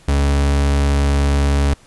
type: tone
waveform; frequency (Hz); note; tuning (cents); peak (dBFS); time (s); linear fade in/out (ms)
40% pulse; 70.5; C#2; +30; -12; 0.08-1.74; 5
effects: pink hiss -49 dBFS RMS until 1.86 s + resampled to 24000 Hz